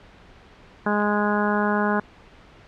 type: harmonic tone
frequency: 207.7 Hz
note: G#3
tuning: in tune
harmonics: 1 / 2 / 3 / 4 / 5 / 6 / 7 / 8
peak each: -23 / -27 / -29 / -28 / -28 / -33 / -28 / -32 dBFS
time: 0.86-2 s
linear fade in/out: 5 ms
type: clicks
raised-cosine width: 0.3 ms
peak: -28 dBFS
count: 2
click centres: 1.002 / 1.021 s
effects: pink hiss -49 dBFS RMS until 2.67 s + low-pass 3000 Hz 12 dB/octave